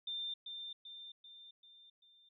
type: tone with echo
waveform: sine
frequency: 3590 Hz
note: A7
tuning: 34 cents sharp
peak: -38 dBFS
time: 0.07-0.34 s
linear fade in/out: 5 ms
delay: 390 ms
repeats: 5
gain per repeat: -5 dB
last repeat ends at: 2.29 s
effects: none